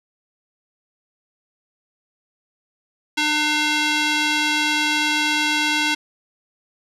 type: tone with band-pass filter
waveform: square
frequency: 301.4 Hz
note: D4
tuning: 45 cents sharp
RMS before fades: -20 dBFS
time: 3.17-5.95 s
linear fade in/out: 10 ms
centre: 3100 Hz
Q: 1.1
effects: resampled to 32000 Hz + 8-bit